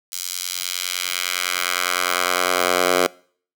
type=tone with high-pass filter sweep; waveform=10% pulse; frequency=89.8 Hz; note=F2; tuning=49 cents sharp; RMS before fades=-22 dBFS; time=0.12-3.07 s; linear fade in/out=5 ms; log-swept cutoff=5800 to 500 Hz; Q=0.94; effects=noise-tail reverb RT60 0.5 s tail -24 dB re dry